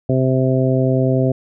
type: harmonic tone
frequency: 130.5 Hz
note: C3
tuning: 4 cents flat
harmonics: 1 / 2 / 3 / 4 / 5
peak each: -16 / -19 / -21 / -22 / -23 dBFS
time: 0.09-1.32 s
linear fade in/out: 5 ms
effects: none

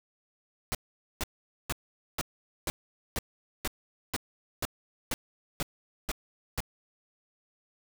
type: noise bursts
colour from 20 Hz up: pink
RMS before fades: -31 dBFS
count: 13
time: 0.72-6.604 s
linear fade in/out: 0 ms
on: 28 ms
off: 460 ms
effects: none

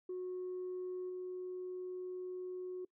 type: tone with level steps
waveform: sine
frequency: 365.8 Hz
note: F#4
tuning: 20 cents flat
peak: -37 / -39 dBFS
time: 0.09-2.85 s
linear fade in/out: 5 ms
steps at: 1.09 s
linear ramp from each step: 10 ms
effects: noise-tail reverb RT60 0.1 s tail -24 dB re dry + tanh soft clip ceiling -36 dBFS

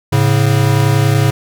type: tone pair together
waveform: square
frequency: 108.43 / 139.2 Hz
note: A2 / C#3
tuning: -25 / +8 cents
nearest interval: major third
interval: 433 cents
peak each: -13 dBFS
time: 0.12-1.31 s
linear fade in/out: 10 ms
effects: none

